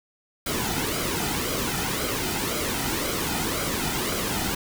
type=noise with flanger; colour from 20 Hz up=pink; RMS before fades=-27 dBFS; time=0.46-4.55 s; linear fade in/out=5 ms; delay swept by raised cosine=1.1 to 1.84 ms; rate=1.9 Hz; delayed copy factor=-0.6; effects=none